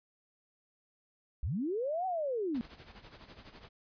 sine linear two-way sweep, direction up then down, 48.17 to 767 to 220.7 Hz, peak -31 dBFS, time 1.43-2.61 s, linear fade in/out 0 ms, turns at 2.06 s
pink noise with tremolo, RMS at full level -50 dBFS, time 2.54-3.69 s, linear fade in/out 10 ms, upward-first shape sine, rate 12 Hz, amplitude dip 70%
effects resampled to 11025 Hz

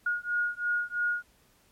sine beating tone pair, 1436 / 1439 Hz, F6 / F#6, +48 / -49 cents, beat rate 3 Hz, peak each -30 / -30 dBFS, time 0.06-1.23 s, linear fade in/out 5 ms, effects pink hiss -64 dBFS RMS until 1.71 s + MP3 64 kbps

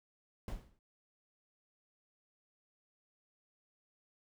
brown noise with exponential decay, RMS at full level -36 dBFS, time 0.48-0.79 s, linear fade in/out 2 ms, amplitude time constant 66 ms, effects none

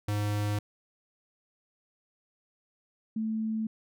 square / sine tone pair in turn, 103.83 / 220 Hz, G#2 / A3, 0 / 0 cents, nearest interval octave + minor second, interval 1300 cents, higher second, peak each -28 dBFS, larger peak neither, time 0.08-0.59 / 3.16-3.67 s, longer neither, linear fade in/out 5 ms, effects none

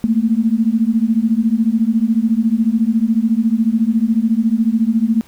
sine beating tone pair, 218.2 / 232.2 Hz, A3 / A#3, -14 / -7 cents, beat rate 14 Hz, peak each -15 dBFS, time 0.04-5.21 s, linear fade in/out 0 ms, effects pink hiss -48 dBFS RMS until 5.27 s

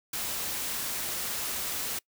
white noise, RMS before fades -33 dBFS, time 0.13-1.99 s, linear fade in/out 5 ms, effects noise-tail reverb RT60 0.1 s tail -24 dB re dry

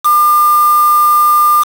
sine tone with quantisation, 1202 Hz, D6, 40 cents sharp, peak -6 dBFS, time 0.04-1.64 s, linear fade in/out 20 ms, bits 3, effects none

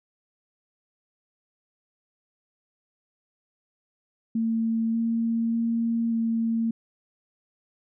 sine tone with pitch steps, 226.1 / 229.1 / 230.5 / 227.7 Hz, A3 / A#3 / A#3 / A#3, +47 / -30 / -19 / -40 cents, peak -22 dBFS, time 4.35-6.71 s, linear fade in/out 5 ms, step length 590 ms, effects none

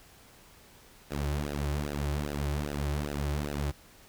sawtooth tone with flanger, 72.7 Hz, D2, 17 cents flat, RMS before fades -32 dBFS, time 1.1-3.72 s, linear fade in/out 20 ms, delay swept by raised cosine 0.88 to 4.38 ms, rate 2.5 Hz, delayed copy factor -1, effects pink hiss -56 dBFS RMS until 4.08 s

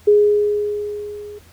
sine tone with level ramp, 415.3 Hz, G#4, in tune, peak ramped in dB -7 to -32 dBFS, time 0.07-1.39 s, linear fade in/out 10 ms, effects added 83 Hz sine -47 dBFS peak until 1.52 s + pink hiss -50 dBFS RMS until 1.52 s

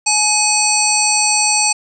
harmonic tone with a mistuned harmonic, 843 Hz, G#5, 26 cents sharp, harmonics 1 / 3 / 5 / 7 / 9 / 10, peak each -19 / -19 / -19 / -19 / -19 / -19 dBFS, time 0.06-1.73 s, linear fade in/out 10 ms, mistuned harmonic 5, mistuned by +97 cents, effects none

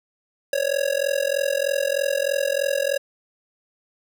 square tone with amplitude modulation, 554.4 Hz, C#5, in tune, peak -17 dBFS, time 0.53-2.98 s, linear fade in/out 2 ms, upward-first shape sine, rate 43.2 Hz, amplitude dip 95%, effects none

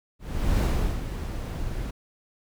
brown noise with ADSR envelope, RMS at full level -21 dBFS, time 0.19-1.91 s, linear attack 400 ms, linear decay 410 ms, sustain -10 dB, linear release 9 ms, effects none

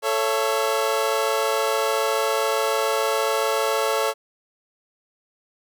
25% pulse chord, A major, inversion none, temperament equal with one note detuned, 440 / 554.4 / 673.5 Hz, A4 / C#5 / E5, 0 / 0 / +37 cents, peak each -20 / -20 / -24 dBFS, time 0.02-4.14 s, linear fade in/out 50 ms, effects none

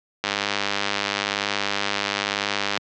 click train, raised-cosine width 0.2 ms, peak -4 dBFS, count 257, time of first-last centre 0.24-2.775 s, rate 101 Hz, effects high-pass 150 Hz 12 dB/octave + low-pass 5000 Hz 12 dB/octave

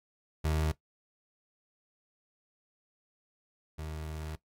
30% pulse tone pair in turn, 77.78 / 77.78 Hz, D#2 / D#2, 0 / 0 cents, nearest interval unison, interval 0 cents, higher neither, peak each -25 / -35 dBFS, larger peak first, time 0.44-0.72 / 3.78-4.36 s, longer second, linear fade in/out 10 ms, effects noise-tail reverb RT60 0.1 s tail -17 dB re dry + AAC 48 kbps

